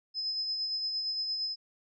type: tone with tremolo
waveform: sine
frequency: 5100 Hz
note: D#8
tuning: 42 cents sharp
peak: -29 dBFS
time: 0.14-1.56 s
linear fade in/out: 50 ms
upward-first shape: sine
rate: 8.7 Hz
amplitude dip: 35%
effects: none